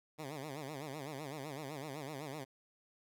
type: tone with vibrato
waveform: 10% pulse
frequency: 144.3 Hz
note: D3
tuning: 30 cents flat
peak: -34 dBFS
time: 0.18-2.45 s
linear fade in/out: 20 ms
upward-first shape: sine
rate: 7.9 Hz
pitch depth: 160 cents each way
effects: none